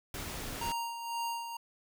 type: noise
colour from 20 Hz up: pink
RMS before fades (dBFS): -40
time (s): 0.14-0.72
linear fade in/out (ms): 2
type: tone with tremolo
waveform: square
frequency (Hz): 932.3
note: A#5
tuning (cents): 0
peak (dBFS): -33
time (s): 0.61-1.57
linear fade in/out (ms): 5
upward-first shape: sine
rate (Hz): 2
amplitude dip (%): 55
effects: none